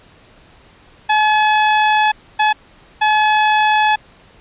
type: tone bursts at uneven times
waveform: sawtooth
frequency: 854 Hz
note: G#5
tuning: 48 cents sharp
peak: -7 dBFS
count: 3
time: 1.09-2.12 / 2.39-2.53 / 3.01-3.96 s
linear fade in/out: 10 ms
effects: pink hiss -47 dBFS RMS until 4.4 s + resampled to 8000 Hz